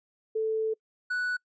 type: tone pair in turn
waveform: sine / triangle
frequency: 440 / 1480 Hz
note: A4 / F#6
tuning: 0 / 0 cents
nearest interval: octave + major sixth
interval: 2100 cents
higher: second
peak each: -25 dBFS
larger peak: neither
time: 0.35-0.74 / 1.1-1.37 s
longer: first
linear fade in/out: 10 ms
effects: noise-tail reverb RT60 0.1 s tail -26 dB re dry + resampled to 16000 Hz